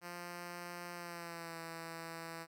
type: tone with pitch glide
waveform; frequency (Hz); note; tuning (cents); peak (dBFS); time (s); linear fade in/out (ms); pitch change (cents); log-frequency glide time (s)
5% pulse; 174.8 to 165.18; F3 to E3; +2 to +4; -33; 0.01-2.47; 50; -98; 0.93-1.58
effects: none